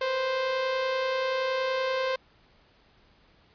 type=tone pair together; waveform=sawtooth; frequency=492.8 / 523.3 Hz; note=B4 / C5; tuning=-4 / 0 cents; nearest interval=minor second; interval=104 cents; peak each=-34 / -22 dBFS; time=0.01-2.16 s; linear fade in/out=5 ms; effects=pink hiss -61 dBFS RMS until 3.54 s + resampled to 11025 Hz